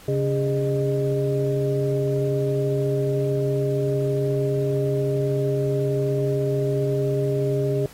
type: tone cluster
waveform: sine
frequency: 136.5 / 287 / 407.5 / 610 Hz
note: C#3 / D4 / G#4 / D#5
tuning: -26 / -40 / -33 / -34 cents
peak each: -23 / -32 / -23 / -29 dBFS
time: 0.08-7.86 s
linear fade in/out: 2 ms
effects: pink hiss -47 dBFS RMS until 7.93 s + AAC 48 kbps